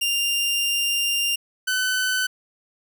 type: tone pair in turn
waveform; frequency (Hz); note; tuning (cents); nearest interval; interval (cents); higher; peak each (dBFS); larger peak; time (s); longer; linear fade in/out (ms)
sawtooth; 2794 / 1511.2; F7 / F#6; 0 / +36; major seventh; 1064; first; -17; neither; 0.01-1.36 / 1.67-2.27; first; 10
effects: none